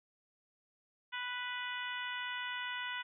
harmonic tone, 493.9 Hz, B4, in tune, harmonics 2 / 3 / 4 / 5 / 6 / 7, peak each -44 / -42 / -43 / -48 / -45 / -49 dBFS, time 1.12-3.03 s, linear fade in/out 20 ms, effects none

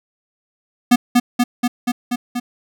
square tone with echo, 243.8 Hz, B3, 22 cents flat, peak -8 dBFS, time 0.91-0.96 s, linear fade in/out 10 ms, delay 240 ms, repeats 6, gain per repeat -2 dB, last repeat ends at 2.4 s, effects none

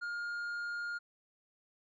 sine tone with tanh clipping, 1416 Hz, F6, 23 cents sharp, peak -37 dBFS, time 0.01-0.99 s, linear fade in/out 20 ms, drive 5 dB, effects none

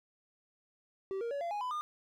triangle tone with pitch steps, 386.4 / 467.5 / 565.7 / 684.5 / 828.3 / 1002.2 / 1212.7 Hz, G4 / A#4 / C#5 / F5 / G#5 / B5 / D#6, -25 / +5 / +35 / -35 / -5 / +25 / -45 cents, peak -32 dBFS, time 1.11-1.81 s, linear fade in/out 0 ms, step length 100 ms, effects none

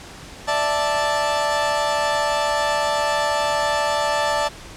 30% pulse chord, D suspended second, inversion none, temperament equal, 587.3 / 659.3 / 880 Hz, D5 / E5 / A5, 0 / 0 / 0 cents, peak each -20 / -24 / -19 dBFS, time 0.47-4.49 s, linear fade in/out 20 ms, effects pink hiss -39 dBFS RMS until 4.76 s + low-pass 8000 Hz 12 dB/octave

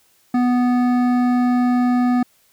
sine tone with hard clipping, 246.9 Hz, B3, in tune, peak -16 dBFS, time 0.34-2.23 s, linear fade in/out 5 ms, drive 12 dB, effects white hiss -58 dBFS RMS until 2.52 s

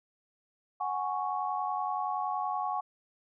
sine chord, F# suspended second, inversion none, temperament equal, 740 / 830.6 / 1108.7 Hz, F#5 / G#5 / C#6, 0 / 0 / 0 cents, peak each -34 dBFS, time 0.8-2.81 s, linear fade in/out 10 ms, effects none

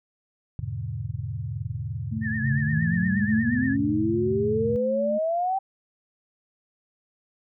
sine chord, E dominant seventh, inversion none, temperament equal, 82.41 / 103.83 / 123.47 / 146.83 Hz, E2 / G#2 / B2 / D3, 0 / 0 / 0 / 0 cents, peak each -37 / -32 / -33 / -36 dBFS, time 0.59-4.76 s, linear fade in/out 0 ms
sine tone, 219.4 Hz, A3, 5 cents flat, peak -28 dBFS, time 2.11-5.19 s, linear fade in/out 20 ms
sine tone with vibrato, 1759 Hz, A6, 1 cent flat, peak -29 dBFS, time 2.21-3.77 s, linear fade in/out 50 ms, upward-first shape triangle, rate 8.5 Hz, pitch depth 100 cents each way
sine exponential sweep, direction up, 127.9 to 784 Hz, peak -22 dBFS, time 2.41-5.59 s, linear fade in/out 10 ms
effects none

